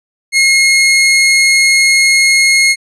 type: tone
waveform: sawtooth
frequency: 2156 Hz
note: C#7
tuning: 49 cents flat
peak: -3 dBFS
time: 0.32-2.76 s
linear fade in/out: 50 ms
effects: resampled to 24000 Hz